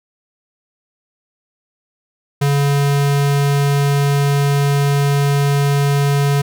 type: tone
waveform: square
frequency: 141.7 Hz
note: C#3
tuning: 38 cents sharp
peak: -13 dBFS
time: 2.41-6.42 s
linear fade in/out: 10 ms
effects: none